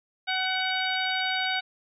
harmonic tone with a mistuned harmonic, 751 Hz, F#5, 26 cents sharp, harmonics 1 / 2 / 3 / 4 / 5 / 6, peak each -31 / -30 / -32 / -34 / -32 / -39 dBFS, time 0.27-1.61 s, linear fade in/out 20 ms, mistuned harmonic 4, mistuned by -21 cents, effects none

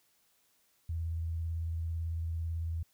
sine tone with vibrato, 82.41 Hz, E2, in tune, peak -32 dBFS, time 0.89-2.83 s, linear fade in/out 5 ms, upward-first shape triangle, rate 18 Hz, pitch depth 37 cents each way, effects white hiss -71 dBFS RMS until 2.93 s

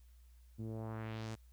sawtooth tone with low-pass filter sweep, 110.9 Hz, A2, 14 cents sharp, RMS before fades -43 dBFS, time 0.58-1.36 s, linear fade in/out 20 ms, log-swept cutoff 250 to 8800 Hz, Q 1.5, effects added 60 Hz sine -58 dBFS peak until 1.52 s + white hiss -75 dBFS RMS until 1.52 s

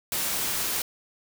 white noise, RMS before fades -28 dBFS, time 0.12-0.82 s, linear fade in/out 2 ms, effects none

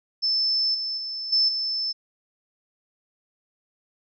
sine tone with level steps, 5274 Hz, E8, in tune, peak -20 / -26 / -29 / -17 / -24 dBFS, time 0.22-1.93 s, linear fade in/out 20 ms, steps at 0.74 / 0.97 / 1.32 / 1.48 s, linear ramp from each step 10 ms, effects none

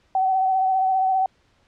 sine tone with vibrato, 759 Hz, F#5, 44 cents sharp, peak -17 dBFS, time 0.15-1.26 s, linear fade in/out 2 ms, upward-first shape triangle, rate 15 Hz, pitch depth 32 cents each way, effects pink hiss -62 dBFS RMS until 1.67 s + low-pass 5000 Hz 12 dB/octave

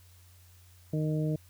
harmonic tone, 154.4 Hz, D#3, 13 cents flat, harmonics 1 / 2 / 3 / 4, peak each -28 / -34 / -38 / -40 dBFS, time 0.93-1.36 s, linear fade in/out 5 ms, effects added 89 Hz sine -55 dBFS peak until 1.49 s + white hiss -62 dBFS RMS until 1.49 s

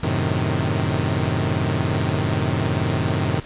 sawtooth chord, F# diminished seventh, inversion none, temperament equal, 92.5 / 110 / 130.81 / 155.56 Hz, F#2 / A2 / C3 / Eb3, 0 / 0 / 0 / 0 cents, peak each -21 dBFS, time 0.03-3.4 s, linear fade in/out 5 ms, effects pink hiss -40 dBFS RMS until 3.45 s + resampled to 8000 Hz

